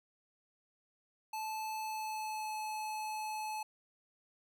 square tone with pitch glide, 871 to 861 Hz, A5 to A5, -18 to -38 cents, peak -38 dBFS, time 1.33-3.63 s, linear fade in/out 5 ms, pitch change -20 cents, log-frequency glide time 1.78-2.54 s, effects none

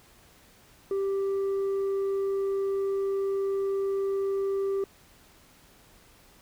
sine tone with tanh clipping, 392 Hz, G4, in tune, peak -26 dBFS, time 0.91-4.84 s, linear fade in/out 2 ms, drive 3 dB, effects pink hiss -57 dBFS RMS until 6.41 s

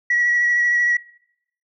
sine tone with vibrato, 1927 Hz, B6, 43 cents flat, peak -14 dBFS, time 0.1-0.97 s, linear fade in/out 5 ms, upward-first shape sine, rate 13 Hz, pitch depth 17 cents each way, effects noise-tail reverb RT60 0.7 s tail -22 dB re dry + tanh soft clip ceiling -11 dBFS

